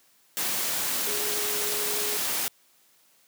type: tone in noise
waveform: sine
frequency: 417.7 Hz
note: G#4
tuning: 10 cents sharp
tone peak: -35 dBFS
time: 1.07-2.17 s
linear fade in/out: 0 ms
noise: white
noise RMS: -28 dBFS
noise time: 0.37-2.48 s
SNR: -10 dB
effects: white hiss -62 dBFS RMS until 3.27 s + high-pass 150 Hz 12 dB/octave